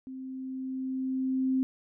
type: tone with level ramp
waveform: sine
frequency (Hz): 261.6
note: C4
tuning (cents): 0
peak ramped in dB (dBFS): -38 to -23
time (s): 0.07-1.63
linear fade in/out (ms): 0
effects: none